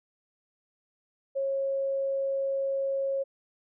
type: tone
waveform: sine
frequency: 545 Hz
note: C#5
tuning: 29 cents flat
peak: -26 dBFS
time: 1.35-3.24 s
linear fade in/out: 20 ms
effects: none